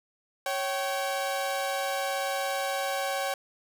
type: tone pair together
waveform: sawtooth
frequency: 553 / 770 Hz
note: C#5 / G5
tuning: -4 / -31 cents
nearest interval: tritone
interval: 573 cents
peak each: -27 dBFS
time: 0.46-3.34 s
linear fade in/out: 2 ms
effects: none